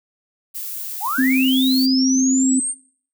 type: noise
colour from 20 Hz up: violet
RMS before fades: -29 dBFS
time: 0.54-1.87 s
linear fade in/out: 20 ms
type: linear sweep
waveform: sine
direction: up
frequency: 698.5 to 8870 Hz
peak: -20 dBFS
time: 1-2.75 s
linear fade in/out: 50 ms
type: tone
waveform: sine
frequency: 261.6 Hz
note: C4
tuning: in tune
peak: -14 dBFS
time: 1.18-2.6 s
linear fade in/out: 10 ms
effects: noise-tail reverb RT60 0.5 s tail -20 dB re dry